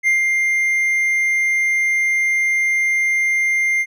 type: tone with ADSR envelope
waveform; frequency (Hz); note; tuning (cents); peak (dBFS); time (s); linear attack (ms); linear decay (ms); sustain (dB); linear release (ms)
triangle; 2100; C7; +6; -10; 0.03-3.86; 43; 130; -3; 52
effects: none